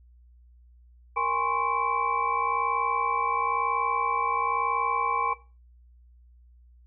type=tone cluster; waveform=sine; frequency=467.7 / 819 / 1037 / 1098 / 2320 Hz; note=A#4 / G#5 / C6 / C#6 / D7; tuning=+6 / -24 / -16 / -17 / -22 cents; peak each=-35 / -32 / -28 / -29 / -33 dBFS; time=1.16-5.34 s; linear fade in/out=10 ms; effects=noise-tail reverb RT60 0.3 s tail -17 dB re dry + added 60 Hz sine -52 dBFS peak until 6.86 s